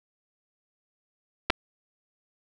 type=clicks; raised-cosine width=0.3 ms; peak=-6 dBFS; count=2; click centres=1.5 / 1.503 s; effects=none